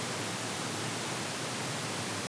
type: high-pass noise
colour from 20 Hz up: pink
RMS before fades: -35 dBFS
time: 0-2.27 s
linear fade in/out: 0 ms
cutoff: 100 Hz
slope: 96 dB/octave
effects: resampled to 22050 Hz